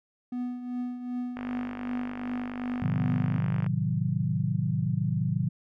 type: tone with tremolo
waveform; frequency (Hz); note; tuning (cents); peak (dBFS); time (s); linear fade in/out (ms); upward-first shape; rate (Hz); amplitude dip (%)
triangle; 246.9; B3; 0; -26; 0.32-3.38; 5; triangle; 2.6; 65
type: click train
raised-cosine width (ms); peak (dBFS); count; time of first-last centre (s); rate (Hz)
0.5; -23; 115; 1.37-3.664; 49.7
type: chord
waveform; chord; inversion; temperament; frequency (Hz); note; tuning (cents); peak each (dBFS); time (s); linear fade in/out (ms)
sine; A diminished seventh; none; equal with one note detuned; 110 / 130.81 / 156.74 / 185; A2 / C3 / Eb3 / Gb3; 0 / 0 / +13 / 0; -31 / -30 / -29 / -31; 2.82-5.49; 5
effects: none